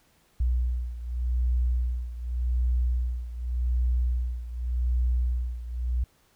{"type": "beating tone pair", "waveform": "sine", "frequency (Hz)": [60.8, 61.66], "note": ["B1", "B1"], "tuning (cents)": [-26, -2], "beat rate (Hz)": 0.86, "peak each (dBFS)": [-25, -29], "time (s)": [0.4, 6.04], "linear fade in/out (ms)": 5, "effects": ["pink hiss -64 dBFS RMS until 6.35 s"]}